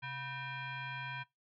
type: tone with frequency modulation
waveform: sine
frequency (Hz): 711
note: F5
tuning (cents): +31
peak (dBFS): -39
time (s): 0.02-1.24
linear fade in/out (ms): 20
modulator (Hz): 843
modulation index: 2.6
effects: noise-tail reverb RT60 0.2 s tail -22 dB re dry